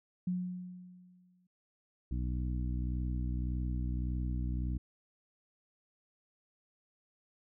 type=tone with exponential decay; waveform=sine; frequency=180.8 Hz; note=F#3; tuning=40 cents flat; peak=-29 dBFS; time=0.27-1.47 s; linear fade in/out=5 ms; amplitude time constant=260 ms
type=harmonic tone; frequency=61.74 Hz; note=B1; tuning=in tune; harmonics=1 / 2 / 3 / 4 / 5; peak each=-33 / -39 / -43 / -45 / -47 dBFS; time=2.11-4.78 s; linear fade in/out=5 ms
effects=none